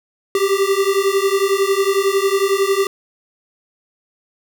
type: beating tone pair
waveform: square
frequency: 387 / 398 Hz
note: G4 / G4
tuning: -22 / +26 cents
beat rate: 11 Hz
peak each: -18 dBFS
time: 0.35-2.87 s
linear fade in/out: 2 ms
effects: none